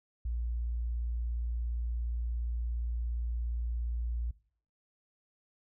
sine tone, 58.6 Hz, A#1, 10 cents sharp, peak -31 dBFS, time 0.25-4.31 s, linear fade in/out 5 ms, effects noise-tail reverb RT60 0.5 s tail -20 dB re dry

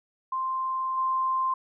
sine tone with level steps, 1046.5 Hz, C6, in tune, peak -26 / -23 dBFS, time 0.32-1.54 s, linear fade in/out 5 ms, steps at 0.97 s, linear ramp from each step 10 ms, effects none

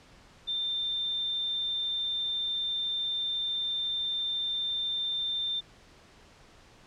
sine tone, 3586 Hz, A7, 32 cents sharp, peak -28 dBFS, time 0.47-5.61 s, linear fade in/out 20 ms, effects pink hiss -56 dBFS RMS until 6.86 s + low-pass 6000 Hz 12 dB/octave

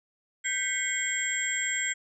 sine tone cluster, 1565 / 1982 / 2186 / 3221 / 7570 Hz, G6 / B6 / C#7 / G7 / A#8, -3 / +6 / -25 / +46 / +26 cents, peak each -34 / -32 / -34 / -37 / -31 dBFS, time 0.44-1.94 s, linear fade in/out 20 ms, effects none

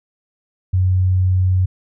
sine tone, 92.5 Hz, F#2, in tune, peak -12 dBFS, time 0.73-1.66 s, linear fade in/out 10 ms, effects none

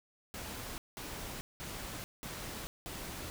pink noise bursts, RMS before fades -43 dBFS, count 5, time 0.34-3.3 s, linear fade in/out 0 ms, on 440 ms, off 190 ms, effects none

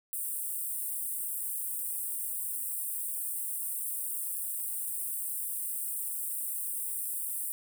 pink high-pass noise, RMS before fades -35 dBFS, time 0.13-7.52 s, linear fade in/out 0 ms, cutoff 8300 Hz, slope 96 dB/octave, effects none

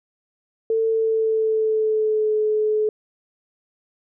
sine tone with pitch glide, 447.5 to 428.5 Hz, A4 to A4, +29 to -46 cents, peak -17 dBFS, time 0.7-2.89 s, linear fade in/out 2 ms, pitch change -75 cents, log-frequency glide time 0.88-2.35 s, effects none

